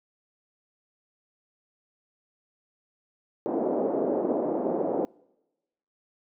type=band-pass noise; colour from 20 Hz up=pink; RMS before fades=-27 dBFS; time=3.46-5.05 s; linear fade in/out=0 ms; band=280 to 640 Hz; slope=24 dB/octave; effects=noise-tail reverb RT60 1.0 s tail -26 dB re dry